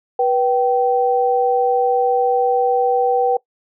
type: tone pair together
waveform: sine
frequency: 487.6 / 774 Hz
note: B4 / G5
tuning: -22 / -22 cents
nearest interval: minor sixth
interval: 800 cents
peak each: -16 dBFS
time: 0.19-3.37 s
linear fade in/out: 5 ms
effects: noise-tail reverb RT60 0.1 s tail -21 dB re dry